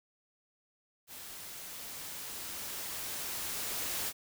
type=noise with level ramp; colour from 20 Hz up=white; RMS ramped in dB=-47 to -35 dBFS; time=1.07-4.13 s; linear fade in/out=50 ms; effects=none